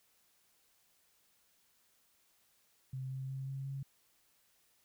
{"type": "tone with pitch steps", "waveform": "sine", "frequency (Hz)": [131.2, 132.57, 133.96, 135.36, 136.77], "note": ["C3", "C3", "C3", "C#3", "C#3"], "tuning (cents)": [5, 23, 41, -41, -23], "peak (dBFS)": -38, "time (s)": [2.93, 3.83], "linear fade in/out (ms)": 5, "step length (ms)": 180, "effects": ["white hiss -72 dBFS RMS until 4.84 s"]}